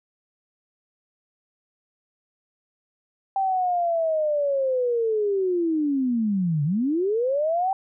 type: linear two-way sweep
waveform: sine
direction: down then up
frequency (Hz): 784 to 140 to 784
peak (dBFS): -20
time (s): 3.36-7.73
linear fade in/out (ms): 2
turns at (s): 6.64
effects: none